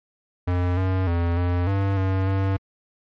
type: tone with pitch steps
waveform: square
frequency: 89.3 / 93.7 / 85.5 / 88.4 / 98.1 / 95.2 / 96.8 Hz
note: F2 / F#2 / F2 / F2 / G2 / F#2 / G2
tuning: +39 / +22 / -36 / +22 / +2 / +50 / -21 cents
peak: -20 dBFS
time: 0.47-2.57 s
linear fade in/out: 10 ms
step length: 300 ms
effects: low-pass 2000 Hz 12 dB/octave + MP3 48 kbps